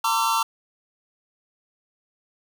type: tone cluster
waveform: square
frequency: 911 / 1032 / 1158 / 1345 Hz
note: A#5 / C6 / D6 / E6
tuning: -40 / -24 / -25 / +34 cents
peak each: -24 / -30 / -26 / -27 dBFS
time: 0.04-0.43 s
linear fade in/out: 5 ms
effects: none